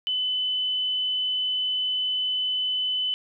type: tone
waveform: sine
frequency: 3015 Hz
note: F#7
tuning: 32 cents sharp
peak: -23 dBFS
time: 0.07-3.14 s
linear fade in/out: 0 ms
effects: none